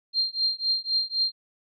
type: tone with tremolo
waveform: sine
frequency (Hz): 4186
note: C8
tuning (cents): 0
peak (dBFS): -19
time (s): 0.13-1.32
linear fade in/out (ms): 50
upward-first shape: triangle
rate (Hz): 3.9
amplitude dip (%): 100
effects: none